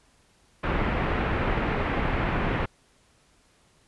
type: low-pass noise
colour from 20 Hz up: pink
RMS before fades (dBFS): -26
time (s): 0.63-2.66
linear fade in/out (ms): 10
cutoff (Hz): 2400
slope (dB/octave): 24
effects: pink hiss -62 dBFS RMS until 3.87 s + resampled to 24000 Hz